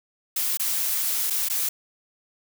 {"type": "noise with dropouts", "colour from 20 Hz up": "blue", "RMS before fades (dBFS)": -25, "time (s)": [0.36, 1.69], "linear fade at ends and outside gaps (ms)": 5, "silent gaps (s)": [[0.573, 0.595], [1.301, 1.305], [1.487, 1.498]], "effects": []}